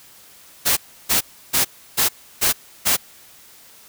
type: noise bursts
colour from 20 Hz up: white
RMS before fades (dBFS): -17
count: 6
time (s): 0.65-2.97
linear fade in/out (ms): 20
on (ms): 120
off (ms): 320
effects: white hiss -47 dBFS RMS until 3.88 s